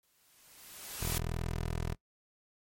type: noise with exponential growth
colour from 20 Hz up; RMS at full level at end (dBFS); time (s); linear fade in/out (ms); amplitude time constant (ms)
white; -34; 0.03-1.18; 1; 250
type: tone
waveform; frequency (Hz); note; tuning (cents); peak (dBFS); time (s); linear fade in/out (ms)
15% pulse; 41.2; E1; 0; -27; 1-1.95; 20
effects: noise-tail reverb RT60 0.1 s tail -20 dB re dry + MP3 64 kbps